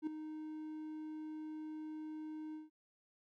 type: tone with ADSR envelope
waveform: triangle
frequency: 310 Hz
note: D#4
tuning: 6 cents flat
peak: -31 dBFS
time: 0.02-2.7 s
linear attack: 50 ms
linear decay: 4 ms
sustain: -10 dB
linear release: 160 ms
effects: none